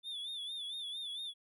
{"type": "tone with vibrato", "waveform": "triangle", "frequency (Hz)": 3516, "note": "A7", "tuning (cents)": -2, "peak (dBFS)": -38, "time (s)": [0.03, 1.34], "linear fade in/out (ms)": 50, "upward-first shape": "sine", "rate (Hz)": 4.4, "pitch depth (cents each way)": 84, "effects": []}